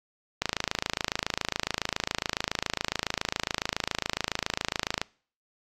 click train, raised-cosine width 0.2 ms, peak -8 dBFS, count 126, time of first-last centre 0.42-5.016 s, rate 27.2 Hz, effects noise-tail reverb RT60 0.5 s tail -26 dB re dry + AAC 64 kbps

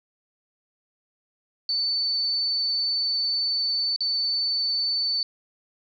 sine tone with dropouts, 4511 Hz, C#8, 29 cents sharp, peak -22 dBFS, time 1.69-5.23 s, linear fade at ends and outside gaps 1 ms, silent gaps 3.962-4.006 s, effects none

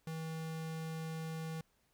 square tone, 160.8 Hz, E3, 43 cents flat, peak -40 dBFS, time 0.07-1.61 s, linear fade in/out 2 ms, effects pink hiss -75 dBFS RMS until 1.93 s

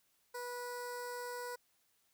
15% pulse tone with notch filter, 489 Hz, B4, 17 cents flat, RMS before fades -43 dBFS, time 0.34-1.56 s, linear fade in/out 10 ms, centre 2800 Hz, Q 0.78, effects white hiss -75 dBFS RMS until 2.13 s

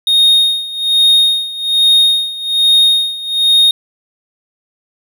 triangle tone with tremolo, 3711 Hz, A#7, 9 cents flat, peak -4 dBFS, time 0.07-3.71 s, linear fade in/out 2 ms, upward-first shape sine, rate 1.2 Hz, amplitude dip 85%, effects none

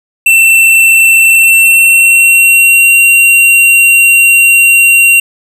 square tone with pitch glide, 2688 to 2752 Hz, E7 to F7, +33 to -26 cents, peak -3 dBFS, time 0.26-5.2 s, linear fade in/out 5 ms, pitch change +41 cents, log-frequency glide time 1.26-2.94 s, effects none

